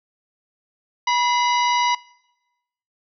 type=harmonic tone with a mistuned harmonic; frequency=973 Hz; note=B5; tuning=26 cents flat; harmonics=1 / 2 / 3 / 4 / 5 / 6; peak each=-18 / -24 / -28 / -30 / -32 / -34 dBFS; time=1.07-1.95 s; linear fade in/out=5 ms; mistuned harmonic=2; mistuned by=+86 cents; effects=noise-tail reverb RT60 1.0 s tail -25 dB re dry